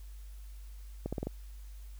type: accelerating click train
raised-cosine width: 2 ms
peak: -21 dBFS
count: 5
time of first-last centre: 1.06-1.27 s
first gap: 66 ms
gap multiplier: 0.85
effects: added 50 Hz sine -44 dBFS peak until 1.99 s + white hiss -63 dBFS RMS until 1.99 s